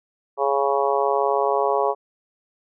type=harmonic tone; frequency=139 Hz; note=C#3; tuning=5 cents sharp; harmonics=3 / 4 / 5 / 6 / 7 / 8; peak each=-23 / -24 / -25 / -26 / -26 / -27 dBFS; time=0.37-1.95 s; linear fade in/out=50 ms; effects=none